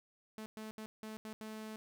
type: tone bursts at uneven times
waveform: sawtooth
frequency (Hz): 217.4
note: A3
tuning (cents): -21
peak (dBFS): -40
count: 6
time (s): 0.38-0.46 / 0.57-0.71 / 0.78-0.86 / 1.03-1.17 / 1.25-1.33 / 1.41-1.76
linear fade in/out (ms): 0
effects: none